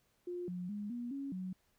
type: tone with pitch steps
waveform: sine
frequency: 354.3 / 179.2 / 206.5 / 240.4 / 276.4 / 185.3 Hz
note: F4 / F3 / G#3 / B3 / C#4 / F#3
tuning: +25 / +45 / -10 / -46 / -5 / +3 cents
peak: -38 dBFS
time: 0.27-1.53 s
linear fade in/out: 5 ms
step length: 210 ms
effects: pink hiss -75 dBFS RMS until 1.78 s